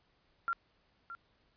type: tone with echo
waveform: sine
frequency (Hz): 1377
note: F6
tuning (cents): -25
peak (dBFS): -30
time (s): 0.48-0.53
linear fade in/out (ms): 0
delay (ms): 620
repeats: 1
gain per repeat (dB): -12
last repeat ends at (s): 1.15
effects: pink hiss -72 dBFS RMS until 1.56 s + resampled to 11025 Hz